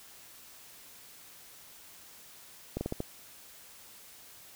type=slowing click train; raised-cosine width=2 ms; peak=-19 dBFS; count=5; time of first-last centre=2.77-3.004 s; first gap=40 ms; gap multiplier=1.26; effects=white hiss -53 dBFS RMS until 4.55 s